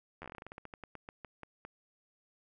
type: slowing click train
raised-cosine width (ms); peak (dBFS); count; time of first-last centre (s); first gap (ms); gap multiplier
0.5; -30; 21; 0.22-1.65; 11; 1.17
effects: none